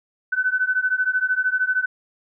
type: beating tone pair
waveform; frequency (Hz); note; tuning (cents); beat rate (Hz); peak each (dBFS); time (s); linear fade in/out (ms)
sine; 1502 / 1515; F#6 / F#6; +26 / +40; 13; -22 / -21; 0.32-1.86; 10
effects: none